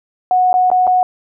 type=tone with dropouts; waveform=sine; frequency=734 Hz; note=F#5; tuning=14 cents flat; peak=-9 dBFS; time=0.31-1.03 s; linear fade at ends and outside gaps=1 ms; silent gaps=0.53-0.54 / 0.702-0.715 / 0.869-0.875 s; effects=none